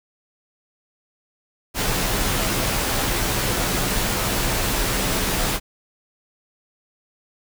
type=noise with comb filter; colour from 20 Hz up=pink; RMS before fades=-22 dBFS; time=1.74-5.6 s; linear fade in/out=50 ms; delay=13 ms; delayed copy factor=-0.5; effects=none